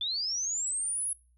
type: linear sweep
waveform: sine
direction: up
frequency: 3443 to 10800 Hz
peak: -29 dBFS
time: 0.01-1.13 s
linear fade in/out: 2 ms
effects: noise-tail reverb RT60 0.4 s tail -23 dB re dry + added 60 Hz sine -62 dBFS peak until 1.37 s